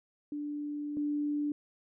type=tone pair in turn; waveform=sine; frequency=293.7 / 293.7 Hz; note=D4 / D4; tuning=0 / 0 cents; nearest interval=unison; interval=0 cents; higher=neither; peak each=-34 / -29 dBFS; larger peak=second; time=0.32-0.97 / 0.97-1.52 s; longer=first; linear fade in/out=2 ms; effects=none